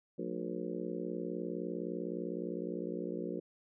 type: harmonic tone with a mistuned harmonic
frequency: 59.8 Hz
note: A#1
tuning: 45 cents sharp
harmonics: 3 / 4 / 5 / 6 / 7 / 8 / 9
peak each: -43 / -44 / -43 / -41 / -46 / -44 / -48 dBFS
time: 0.18-3.4 s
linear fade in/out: 10 ms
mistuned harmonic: 4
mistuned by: -120 cents
effects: none